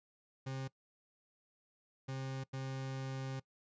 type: tone bursts at uneven times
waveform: 40% pulse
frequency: 133.3 Hz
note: C3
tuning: 33 cents sharp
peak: -38 dBFS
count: 3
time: 0.46-0.68 / 2.08-2.44 / 2.53-3.4 s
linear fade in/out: 10 ms
effects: noise-tail reverb RT60 0.1 s tail -21 dB re dry + resampled to 16000 Hz